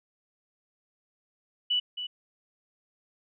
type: tone with echo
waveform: sine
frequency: 2960 Hz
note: F#7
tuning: in tune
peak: -23 dBFS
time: 1.7-1.8 s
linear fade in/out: 10 ms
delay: 270 ms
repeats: 1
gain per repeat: -9 dB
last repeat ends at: 2.07 s
effects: none